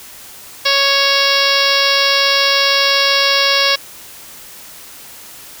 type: harmonic tone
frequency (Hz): 554.4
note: C#5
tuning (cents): 0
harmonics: 1 / 2 / 3 / 4 / 5 / 6 / 7 / 8 / 9 / 10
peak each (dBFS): -20 / -20 / -20 / -20 / -20 / -20 / -20 / -20 / -20 / -20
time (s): 0.65-3.76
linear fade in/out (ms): 10
effects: white hiss -36 dBFS RMS until 5.6 s